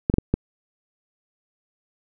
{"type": "clicks", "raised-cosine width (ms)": 3, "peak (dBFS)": -5, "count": 4, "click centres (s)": [0.099, 0.14, 0.184, 0.34], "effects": []}